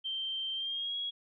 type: tone with pitch glide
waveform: sine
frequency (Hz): 3136 to 3317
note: G7 to G#7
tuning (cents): 0 to -3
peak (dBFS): -33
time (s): 0.04-1.11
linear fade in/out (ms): 20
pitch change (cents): +97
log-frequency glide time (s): 0.54-0.95
effects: none